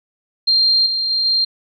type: tone with level steps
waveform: sine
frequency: 4186 Hz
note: C8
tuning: in tune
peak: -11 / -17 / -15 / -13 dBFS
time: 0.47-1.45 s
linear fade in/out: 10 ms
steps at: 0.86 / 1.1 / 1.25 s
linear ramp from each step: 5 ms
effects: none